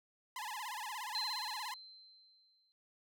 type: tone with vibrato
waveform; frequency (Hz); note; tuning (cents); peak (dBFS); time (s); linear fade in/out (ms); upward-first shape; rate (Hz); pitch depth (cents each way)
sawtooth; 932.3; A#5; 0; -37; 0.36-1.74; 2; sine; 17; 200
type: tone with exponential decay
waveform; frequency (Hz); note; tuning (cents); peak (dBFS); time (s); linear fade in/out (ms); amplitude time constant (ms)
sine; 4100; C8; -36; -34; 1.15-2.72; 0; 340
effects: none